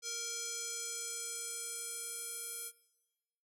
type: tone with band-pass filter sweep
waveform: square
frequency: 466.2 Hz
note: A#4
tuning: in tune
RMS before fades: -42 dBFS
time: 0.02-2.72 s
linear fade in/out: 50 ms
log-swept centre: 6200 to 11000 Hz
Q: 2.4
effects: noise-tail reverb RT60 1.0 s tail -19 dB re dry